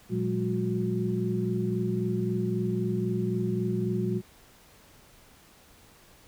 sine tone cluster, 118 / 181.2 / 205 / 364 Hz, A#2 / F#3 / G#3 / F#4, +22 / -36 / -22 / -28 cents, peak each -31 dBFS, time 0.09-4.22 s, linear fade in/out 50 ms, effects pink hiss -56 dBFS RMS until 6.27 s

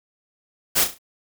white noise with echo, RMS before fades -18 dBFS, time 0.75-0.85 s, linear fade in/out 20 ms, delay 34 ms, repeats 4, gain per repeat -8 dB, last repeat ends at 0.986 s, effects none

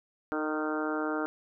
harmonic tone with a mistuned harmonic, 154.2 Hz, D#3, 15 cents flat, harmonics 2 / 3 / 4 / 5 / 6 / 7 / 8 / 9 / 10, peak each -32 / -36 / -38 / -40 / -42 / -45 / -40 / -37 / -43 dBFS, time 0.32-1.26 s, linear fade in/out 0 ms, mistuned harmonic 3, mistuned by -21 cents, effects none

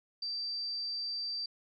sine tone, 4671 Hz, D8, 10 cents flat, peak -34 dBFS, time 0.22-1.46 s, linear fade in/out 5 ms, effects none

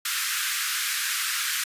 pink high-pass noise, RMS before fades -27 dBFS, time 0.05-1.64 s, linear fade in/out 5 ms, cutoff 1300 Hz, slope 48 dB/octave, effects resampled to 32000 Hz

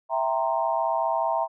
sine chord, C dominant seventh, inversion first, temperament equal, 659.3 / 784 / 932.3 / 1046.5 Hz, E5 / G5 / Bb5 / C6, 0 / 0 / 0 / 0 cents, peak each -26 / -29 / -26 / -32 dBFS, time 0.09-1.48 s, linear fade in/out 50 ms, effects none

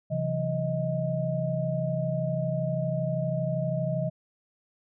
sine tone cluster, 133.7 / 166.3 / 186.4 / 628 Hz, C3 / E3 / F#3 / D#5, +38 / +16 / +13 / +16 cents, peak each -30 / -30 / -39 / -30 dBFS, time 0.1-4.1 s, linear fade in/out 20 ms, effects none

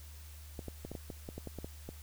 clicks, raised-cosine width 2 ms, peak -28 dBFS, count 12, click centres 0.592 / 0.683 / 0.85 / 0.916 / 0.952 / 1.102 / 1.289 / 1.38 / 1.473 / 1.587 / 1.645 / 1.89 s, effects added 75 Hz sine -48 dBFS peak until 2.02 s + white hiss -57 dBFS RMS until 2.02 s

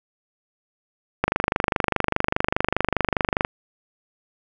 click train, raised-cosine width 0.5 ms, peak -3 dBFS, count 56, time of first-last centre 1.24-3.449 s, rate 24.9 Hz, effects none

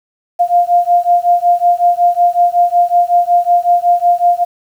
sine beating tone pair, 698.5 / 703.9 Hz, F5 / F5, 0 / +13 cents, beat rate 5.4 Hz, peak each -11 dBFS, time 0.39-4.45 s, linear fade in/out 20 ms, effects 7-bit

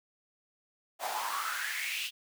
pink noise with high-pass filter sweep, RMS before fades -35 dBFS, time 0.99-2.11 s, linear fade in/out 50 ms, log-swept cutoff 690 to 3100 Hz, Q 5.5, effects none

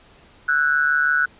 sine tone with amplitude modulation, 1478 Hz, F#6, 2 cents flat, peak -12 dBFS, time 0.48-1.26 s, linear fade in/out 10 ms, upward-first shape sine, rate 146 Hz, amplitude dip 80%, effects pink hiss -51 dBFS RMS until 1.39 s + resampled to 8000 Hz

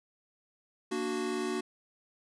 square chord, Bb augmented, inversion none, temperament equal, 233.1 / 293.7 / 370 Hz, Bb3 / D4 / F#4, 0 / 0 / 0 cents, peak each -38 / -38 / -34 dBFS, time 0.91-1.61 s, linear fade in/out 10 ms, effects resampled to 24000 Hz

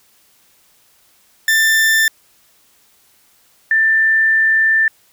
40% pulse / sine tone pair in turn, 1779 / 1779 Hz, A6 / A6, +19 / +19 cents, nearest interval unison, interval 0 cents, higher neither, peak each -10 dBFS, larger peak neither, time 1.48-2.08 / 3.71-4.88 s, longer second, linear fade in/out 2 ms, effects white hiss -54 dBFS RMS until 5.12 s

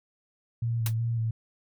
sine tone with vibrato, 114.5 Hz, A#2, 31 cents flat, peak -25 dBFS, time 0.62-1.31 s, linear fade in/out 5 ms, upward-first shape square, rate 2.7 Hz, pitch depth 29 cents each way
white noise with exponential decay, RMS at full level -28 dBFS, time 0.86-0.94 s, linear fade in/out 2 ms, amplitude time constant 16 ms
effects none

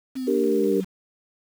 sine linear sweep, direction down, 265.7 to 185 Hz, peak -26 dBFS, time 0.15-0.85 s, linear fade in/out 20 ms
sine chord, G minor, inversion second, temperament equal, 293.7 / 392 / 466.2 Hz, D4 / G4 / Bb4, 0 / 0 / 0 cents, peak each -25 / -22 / -24 dBFS, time 0.27-0.81 s, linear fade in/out 10 ms
effects 7-bit

